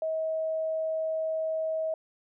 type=tone; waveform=sine; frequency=638 Hz; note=D#5; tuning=43 cents sharp; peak=-27 dBFS; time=0.02-1.94 s; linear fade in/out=2 ms; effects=none